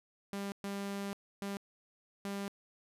sawtooth tone bursts at uneven times, 199.2 Hz, G3, 28 cents sharp, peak -33 dBFS, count 4, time 0.33-0.52 / 0.64-1.13 / 1.42-1.57 / 2.25-2.48 s, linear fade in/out 0 ms, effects resampled to 32000 Hz

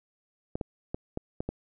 clicks, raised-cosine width 2 ms, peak -18 dBFS, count 6, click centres 0.555 / 0.612 / 0.945 / 1.174 / 1.405 / 1.49 s, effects none

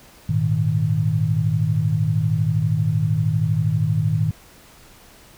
sine chord, Ab suspended second, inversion none, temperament equal, 103.83 / 116.54 / 155.56 Hz, Ab2 / Bb2 / Eb3, 0 / 0 / 0 cents, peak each -22 / -22 / -20 dBFS, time 0.29-4.31 s, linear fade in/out 5 ms, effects pink hiss -48 dBFS RMS until 5.37 s

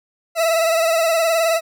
40% pulse tone with vibrato, 658 Hz, E5, 3 cents flat, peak -14 dBFS, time 0.35-1.61 s, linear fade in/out 50 ms, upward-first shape triangle, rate 19 Hz, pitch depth 56 cents each way, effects none

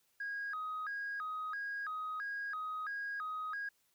sine tone with vibrato, 1435 Hz, F6, 47 cents sharp, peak -36 dBFS, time 0.2-3.69 s, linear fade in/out 5 ms, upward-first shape square, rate 1.5 Hz, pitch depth 230 cents each way, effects tanh soft clip ceiling -34 dBFS + white hiss -75 dBFS RMS until 3.94 s

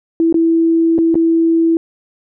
sine tone with dropouts, 329.6 Hz, E4, in tune, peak -9 dBFS, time 0.2-1.77 s, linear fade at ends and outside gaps 1 ms, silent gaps 0.326-0.343 / 0.981-0.987 / 1.144-1.154 s, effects none

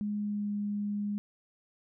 sine tone with pitch glide, 207.7 to 205.6 Hz, G#3 to G#3, 0 to -17 cents, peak -30 dBFS, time 0.01-1.18 s, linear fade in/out 0 ms, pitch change -17 cents, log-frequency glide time 0.18-0.51 s, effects none

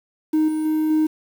triangle tone with level steps, 311.1 Hz, D#4, in tune, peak -12 / -18 / -15 / -12 dBFS, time 0.33-1.07 s, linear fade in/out 10 ms, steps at 0.48 / 0.65 / 0.9 s, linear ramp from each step 5 ms, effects tanh soft clip ceiling -10 dBFS + 7-bit

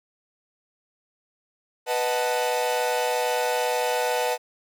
45% pulse chord, B dominant seventh, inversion none, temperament equal, 493.9 / 622.3 / 740 / 880 Hz, B4 / D#5 / F#5 / A5, 0 / 0 / 0 / 0 cents, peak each -26 / -30 / -30 / -28 dBFS, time 1.86-4.38 s, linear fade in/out 50 ms, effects none

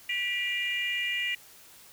sine tone cluster, 1961 / 2382 / 2840 Hz, B6 / D7 / F7, -13 / +24 / +28 cents, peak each -31 dBFS, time 0.09-1.35 s, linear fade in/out 5 ms, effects tanh soft clip ceiling -21 dBFS + white hiss -53 dBFS RMS until 1.92 s

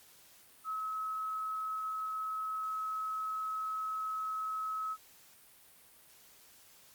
sine tone, 1286 Hz, E6, 43 cents flat, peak -34 dBFS, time 0.64-4.97 s, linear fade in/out 50 ms, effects white hiss -60 dBFS RMS until 6.94 s + Opus 48 kbps

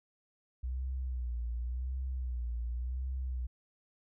sine tone with vibrato, 61.74 Hz, B1, in tune, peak -33 dBFS, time 0.63-3.47 s, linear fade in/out 10 ms, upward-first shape sine, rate 0.9 Hz, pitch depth 90 cents each way, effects none

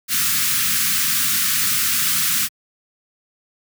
white band-stop noise, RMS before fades -19 dBFS, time 0.08-2.49 s, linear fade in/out 50 ms, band 260 to 1200 Hz, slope 48 dB/octave, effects high-pass 100 Hz 12 dB/octave

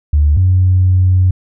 sine tone pair in turn, 73.9 / 92.22 Hz, D2 / F#2, +11 / -5 cents, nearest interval major third, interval 384 cents, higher second, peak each -6 dBFS, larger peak neither, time 0.13-0.37 / 0.37-1.31 s, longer second, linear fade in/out 5 ms, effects tanh soft clip ceiling -2 dBFS

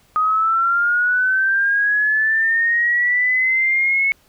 sine linear sweep, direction up, 1244.5 to 2204 Hz, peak -14 dBFS, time 0.16-4.12 s, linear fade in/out 0 ms, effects pink hiss -56 dBFS RMS until 4.28 s

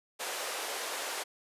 pink band-pass noise, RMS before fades -37 dBFS, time 0.19-1.24 s, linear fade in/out 20 ms, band 440 to 13000 Hz, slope 24 dB/octave, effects resampled to 32000 Hz

